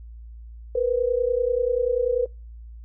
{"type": "tone pair together", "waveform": "sine", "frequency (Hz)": [473, 503.3], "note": ["A#4", "B4"], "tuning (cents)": [25, 33], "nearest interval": "minor second", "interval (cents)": 108, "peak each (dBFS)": [-23, -22], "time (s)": [0.75, 2.26], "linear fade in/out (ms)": 5, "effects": ["noise-tail reverb RT60 0.3 s tail -26 dB re dry", "added 57 Hz sine -38 dBFS peak until 2.84 s"]}